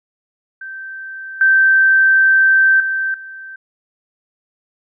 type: tone with level steps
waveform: sine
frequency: 1557 Hz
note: G6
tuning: 12 cents flat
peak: -27 / -8 / -16 / -30 dBFS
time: 0.61-3.56 s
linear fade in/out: 5 ms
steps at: 1.41 / 2.8 / 3.14 s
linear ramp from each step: 2 ms
effects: none